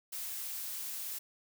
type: noise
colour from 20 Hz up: blue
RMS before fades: -40 dBFS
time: 0.12-1.19 s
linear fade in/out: 10 ms
effects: none